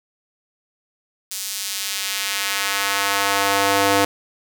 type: tone with high-pass filter sweep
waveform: square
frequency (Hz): 99.3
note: G2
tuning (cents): +23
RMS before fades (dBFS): -21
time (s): 1.31-4.05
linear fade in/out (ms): 5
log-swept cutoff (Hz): 6000 to 430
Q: 0.81
effects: none